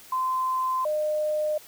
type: tone pair in turn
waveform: sine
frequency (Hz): 1033 / 608.8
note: C6 / D#5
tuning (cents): -22 / -38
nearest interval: major sixth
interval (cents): 916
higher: first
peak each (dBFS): -23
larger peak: neither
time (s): 0.12-0.85 / 0.85-1.58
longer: neither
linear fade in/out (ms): 5
effects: white hiss -49 dBFS RMS until 1.67 s